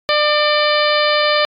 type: harmonic tone with a mistuned harmonic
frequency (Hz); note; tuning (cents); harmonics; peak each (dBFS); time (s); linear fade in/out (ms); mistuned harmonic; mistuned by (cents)
598; D5; +31; 1 / 2 / 3 / 4 / 5 / 6 / 7 / 8; -16 / -19 / -21 / -22 / -23 / -24 / -24 / -25; 0.09-1.45; 0; 4; -41
effects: AAC 64 kbps